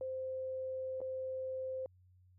sine tone with dropouts, 521 Hz, C5, 7 cents flat, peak -37 dBFS, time 0.01-1.86 s, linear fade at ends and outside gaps 1 ms, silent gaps 1.005-1.015 s, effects added 91 Hz sine -62 dBFS peak until 2.38 s

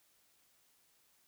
silence, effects white hiss -71 dBFS RMS until 1.27 s

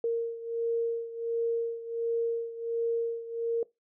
sine beating tone pair, 462.5 / 463.9 Hz, A#4 / A#4, -14 / -8 cents, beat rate 1.4 Hz, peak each -29 / -33 dBFS, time 0.04-3.63 s, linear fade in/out 2 ms, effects noise-tail reverb RT60 0.2 s tail -21 dB re dry

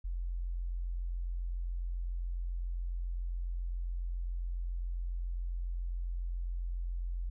sine tone, 43.65 Hz, F1, in tune, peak -33 dBFS, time 0.04-7.3 s, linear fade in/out 10 ms, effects none

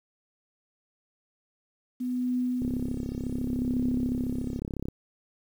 sine tone with tremolo, 249.6 Hz, B3, 19 cents sharp, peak -24 dBFS, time 2-4.6 s, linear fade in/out 10 ms, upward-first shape triangle, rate 0.67 Hz, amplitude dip 80%
click train, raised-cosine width 3 ms, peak -20 dBFS, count 78, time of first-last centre 2.62-4.885 s, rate 34 Hz
effects 9-bit

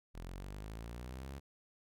sawtooth linear sweep, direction up, 41 to 69.9 Hz, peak -40 dBFS, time 0.14-1.4 s, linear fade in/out 20 ms, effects none

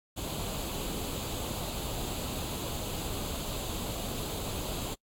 pink noise with comb filter, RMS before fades -36 dBFS, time 0.16-4.95 s, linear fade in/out 20 ms, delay 0.27 ms, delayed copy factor +0.65, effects noise-tail reverb RT60 0.1 s tail -23 dB re dry + AAC 64 kbps

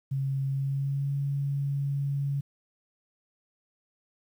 sine tone with pitch glide, 136 to 140.23 Hz, C#3 to C#3, -33 to +20 cents, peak -26 dBFS, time 0.11-2.41 s, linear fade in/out 10 ms, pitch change +53 cents, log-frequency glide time 0.47-1.14 s, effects 10-bit

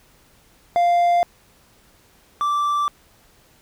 triangle tone pair in turn, 697 / 1169.2 Hz, F5 / D6, -4 / -8 cents, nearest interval major sixth, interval 896 cents, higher second, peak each -12 / -16 dBFS, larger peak first, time 0.76-1.23 / 2.41-2.88 s, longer neither, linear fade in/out 0 ms, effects pink hiss -55 dBFS RMS until 3.61 s

